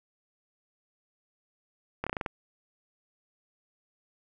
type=slowing click train; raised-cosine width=0.5 ms; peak=-16 dBFS; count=7; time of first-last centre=2.04-2.262 s; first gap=26 ms; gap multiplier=1.14; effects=none